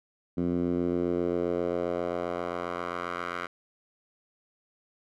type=tone with band-pass filter sweep; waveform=10% pulse; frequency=87.5 Hz; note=F2; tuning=4 cents sharp; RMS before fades=-30 dBFS; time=0.37-3.47 s; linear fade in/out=10 ms; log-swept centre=230 to 1500 Hz; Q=1.7; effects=none